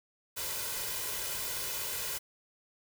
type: noise with comb filter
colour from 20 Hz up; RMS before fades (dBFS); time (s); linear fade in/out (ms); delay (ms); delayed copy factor
white; -36; 0.36-2.19; 20; 2; +0.6
effects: none